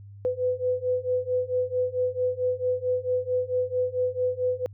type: beating tone pair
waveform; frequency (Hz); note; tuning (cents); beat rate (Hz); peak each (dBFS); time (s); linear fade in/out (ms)
sine; 500 / 504.5; B4 / B4; +21 / +37; 4.5; -27 / -26; 0.25-4.66; 0
effects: added 100 Hz sine -42 dBFS peak until 4.73 s